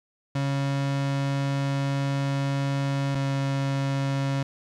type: tone pair in turn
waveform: 35% pulse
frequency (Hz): 138.59 / 137.32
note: C#3 / C#3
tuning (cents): 0 / -16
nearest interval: unison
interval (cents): 16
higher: first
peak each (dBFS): -22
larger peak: neither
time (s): 0.35-3.15 / 3.15-4.43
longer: first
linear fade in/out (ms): 5
effects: low-pass 6000 Hz 12 dB/octave + 10-bit